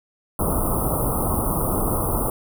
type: band-stop noise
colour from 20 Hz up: pink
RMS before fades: -22 dBFS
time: 0.39-2.3 s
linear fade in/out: 2 ms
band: 1300 to 9100 Hz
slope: 96 dB/octave
effects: none